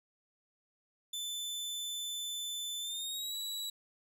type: tone with pitch glide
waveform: sawtooth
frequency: 3520 to 3906 Hz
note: A7 to B7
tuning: 0 to -20 cents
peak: -34 dBFS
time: 1.13-3.7 s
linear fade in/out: 5 ms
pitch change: +180 cents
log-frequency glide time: 2.8-3.34 s
effects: none